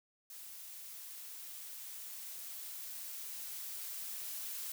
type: noise with level ramp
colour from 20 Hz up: blue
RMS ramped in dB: -50 to -42 dBFS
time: 0.3-4.72 s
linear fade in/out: 2 ms
effects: none